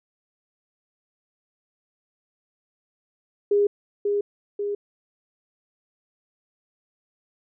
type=tone with echo; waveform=sine; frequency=408.3 Hz; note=G#4; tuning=29 cents flat; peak=-16 dBFS; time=3.51-3.67 s; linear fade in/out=5 ms; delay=540 ms; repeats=2; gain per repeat=-4 dB; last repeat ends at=4.75 s; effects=none